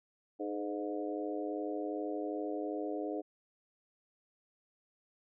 harmonic tone with a mistuned harmonic, 102.6 Hz, G#2, 21 cents flat, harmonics 3 / 4 / 5 / 6 / 7, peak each -38 / -40 / -42 / -44 / -45 dBFS, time 0.39-3.22 s, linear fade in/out 20 ms, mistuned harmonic 4, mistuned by +43 cents, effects none

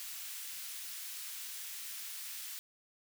white high-pass noise, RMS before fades -44 dBFS, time 0-2.59 s, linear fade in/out 0 ms, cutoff 1800 Hz, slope 12 dB/octave, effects none

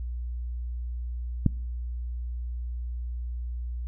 click, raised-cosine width 5 ms, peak -7 dBFS, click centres 1.463 s, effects noise-tail reverb RT60 0.6 s tail -25 dB re dry + added 60 Hz sine -30 dBFS peak until 3.87 s

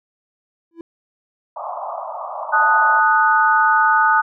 triangle tone with exponential growth, 333.4 Hz, E4, 20 cents sharp, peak -25 dBFS, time 0.71-0.81 s, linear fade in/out 2 ms, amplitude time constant 20 ms
pink band-pass noise, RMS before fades -28 dBFS, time 1.56-3 s, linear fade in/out 5 ms, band 590 to 1200 Hz, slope 96 dB/octave
sine chord, D# diminished, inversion second, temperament equal, 880 / 1244.5 / 1480 Hz, A5 / D#6 / F#6, 0 / 0 / 0 cents, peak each -16 dBFS, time 2.52-4.22 s, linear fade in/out 20 ms
effects none

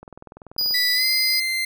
click train, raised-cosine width 1 ms, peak -26 dBFS, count 15, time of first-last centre 0.03-0.71 s, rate 20.6 Hz
square tone, 4919 Hz, D#8, 21 cents flat, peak -20 dBFS, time 0.58-1.4 s, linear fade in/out 5 ms
30% pulse tone with pitch glide, 1975.5 to 2081 Hz, B6 to C7, 0 to -10 cents, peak -19 dBFS, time 0.74-1.65 s, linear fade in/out 5 ms, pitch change +90 cents, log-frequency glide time 0.94-1.05 s
effects none

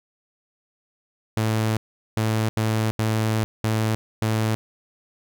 sawtooth tone bursts at uneven times, 110 Hz, A2, in tune, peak -16 dBFS, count 6, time 1.37-1.77 / 2.17-2.49 / 2.57-2.91 / 2.99-3.44 / 3.64-3.95 / 4.22-4.55 s, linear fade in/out 0 ms, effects none

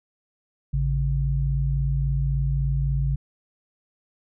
sine tone pair together, 54.95 / 138.59 Hz, A1 / C#3, -2 / 0 cents, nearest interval octave + major third, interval 1602 cents, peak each -23 dBFS, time 0.73-3.16 s, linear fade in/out 10 ms, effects none

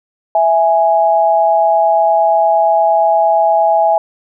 sine tone pair together, 659.2 / 830.6 Hz, E5 / G#5, 0 / 0 cents, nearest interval major third, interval 400 cents, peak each -11 dBFS, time 0.35-3.98 s, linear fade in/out 2 ms, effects none

